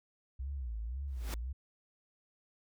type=tone with vibrato; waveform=sine; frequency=61.74 Hz; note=B1; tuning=in tune; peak=-36 dBFS; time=0.39-1.53 s; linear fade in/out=10 ms; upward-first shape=sine; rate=1.9 Hz; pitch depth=230 cents each way
type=noise with exponential growth; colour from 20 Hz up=pink; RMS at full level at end=-39 dBFS; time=1.08-1.34 s; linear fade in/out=0 ms; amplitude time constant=56 ms
effects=none